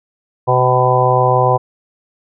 harmonic tone with a mistuned harmonic, 126.9 Hz, B2, 47 cents sharp, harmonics 1 / 3 / 4 / 5 / 6 / 7 / 8, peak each -16 / -20 / -16 / -20 / -16 / -22 / -16 dBFS, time 0.47-1.58 s, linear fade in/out 20 ms, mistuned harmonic 8, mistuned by -27 cents, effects none

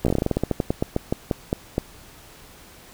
slowing click train, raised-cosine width 2 ms, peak -7 dBFS, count 21, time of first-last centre 0.05-1.781 s, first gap 15 ms, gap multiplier 1.16, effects pink hiss -47 dBFS RMS until 2.93 s

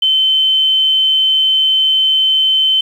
sine tone, 3074 Hz, G7, 35 cents flat, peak -9 dBFS, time 0.02-2.81 s, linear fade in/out 5 ms, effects 7-bit

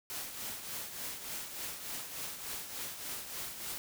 white noise with tremolo, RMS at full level -39 dBFS, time 0.1-3.78 s, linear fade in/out 0 ms, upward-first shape triangle, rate 3.4 Hz, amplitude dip 60%, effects none

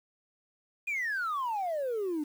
sine exponential sweep, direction down, 2489 to 287.2 Hz, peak -28 dBFS, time 0.87-2.24 s, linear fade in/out 10 ms, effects tanh soft clip ceiling -26 dBFS + 9-bit

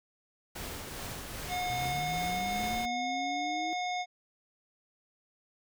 pink noise with tremolo, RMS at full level -39 dBFS, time 0.55-2.86 s, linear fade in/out 10 ms, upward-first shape triangle, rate 2.5 Hz, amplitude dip 35%
harmonic tone, 723 Hz, F#5, 40 cents flat, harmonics 1 / 3 / 5 / 7 / 9, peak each -32 / -38 / -42 / -48 / -49 dBFS, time 1.48-4.06 s, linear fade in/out 50 ms
sine linear sweep, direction up, 118.3 to 325.8 Hz, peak -38 dBFS, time 1.7-3.73 s, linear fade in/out 0 ms
effects none

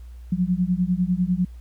sine beating tone pair, 176 / 186 Hz, F3 / F#3, +14 / +9 cents, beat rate 10 Hz, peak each -22 dBFS, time 0.32-1.45 s, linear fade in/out 5 ms, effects added 60 Hz sine -37 dBFS peak until 1.6 s + pink hiss -61 dBFS RMS until 1.6 s

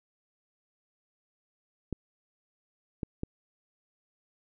clicks, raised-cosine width 3 ms, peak -19 dBFS, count 3, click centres 1.927 / 3.032 / 3.234 s, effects none

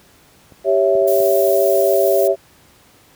clicks, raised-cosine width 2 ms, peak -28 / -21 / -30 / -24 dBFS, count 4, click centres 0.522 / 0.953 / 1.021 / 1.203 s
sine chord, C# diminished, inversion second, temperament equal, 392 / 554.4 / 659.3 Hz, G4 / C#5 / E5, 0 / 0 / 0 cents, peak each -16 dBFS, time 0.64-2.36 s, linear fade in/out 50 ms
violet noise, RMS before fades -27 dBFS, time 1.07-2.28 s, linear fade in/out 10 ms
effects pink hiss -50 dBFS RMS until 3.15 s + high-pass 60 Hz 12 dB/octave

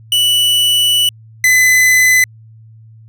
45% pulse tone pair in turn, 2960 / 2016 Hz, F#7 / B6, 0 / +35 cents, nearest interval perfect fifth, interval 665 cents, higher first, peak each -9 / -7 dBFS, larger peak second, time 0.12-1.09 / 1.44-2.24 s, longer first, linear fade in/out 2 ms, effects added 111 Hz sine -37 dBFS peak until 3.08 s

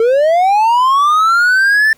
triangle linear sweep, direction up, 440 to 1784 Hz, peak -6 dBFS, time 0-1.93 s, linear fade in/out 2 ms, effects pink hiss -51 dBFS RMS until 1.97 s

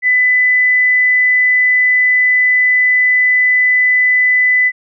sine tone, 2000 Hz, B6, 21 cents sharp, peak -8 dBFS, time 0.02-4.72 s, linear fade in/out 50 ms, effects none

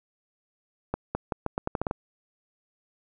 accelerating click train, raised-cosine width 1 ms, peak -13 dBFS, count 10, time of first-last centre 0.94-1.911 s, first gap 210 ms, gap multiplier 0.82, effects none

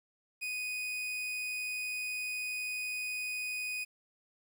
40% pulse tone, 2489 Hz, D#7, in tune, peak -34 dBFS, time 0.41-3.85 s, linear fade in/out 20 ms, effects 11-bit

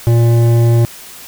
triangle tone with hard clipping, 117 Hz, A#2, 7 cents sharp, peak -9 dBFS, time 0.07-0.85 s, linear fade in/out 0 ms, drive 15 dB, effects white hiss -34 dBFS RMS until 1.27 s

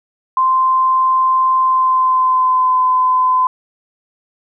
sine tone with pitch glide, 1041 to 1020.2 Hz, C6 to C6, -9 to -44 cents, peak -10 dBFS, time 0.37-3.47 s, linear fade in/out 2 ms, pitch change -35 cents, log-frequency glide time 1.58-2.79 s, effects none

